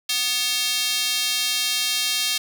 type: tone with high-pass filter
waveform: square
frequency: 246.9 Hz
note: B3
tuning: in tune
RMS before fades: -23 dBFS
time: 0.09-2.38 s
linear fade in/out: 5 ms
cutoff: 3500 Hz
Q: 1.7
effects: none